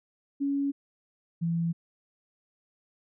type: tone pair in turn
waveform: sine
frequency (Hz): 280 / 167.7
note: C#4 / E3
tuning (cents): +18 / +30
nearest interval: major sixth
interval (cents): 888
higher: first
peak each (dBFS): -25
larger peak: neither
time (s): 0.4-0.72 / 1.41-1.73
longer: neither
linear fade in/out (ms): 20
effects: none